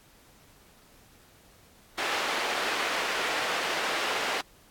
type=band-pass noise; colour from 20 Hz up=white; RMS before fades=-30 dBFS; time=1.98-4.41 s; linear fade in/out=2 ms; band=390 to 2500 Hz; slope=12 dB/octave; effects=pink hiss -58 dBFS RMS until 4.7 s + AAC 64 kbps